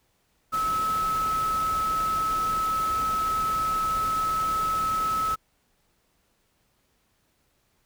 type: tone in noise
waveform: sine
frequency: 1296 Hz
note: E6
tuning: 30 cents flat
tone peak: -23 dBFS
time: 0.52-5.36 s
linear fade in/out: 20 ms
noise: pink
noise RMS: -37 dBFS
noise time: 0.52-5.36 s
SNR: +11 dB
effects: pink hiss -69 dBFS RMS until 7.85 s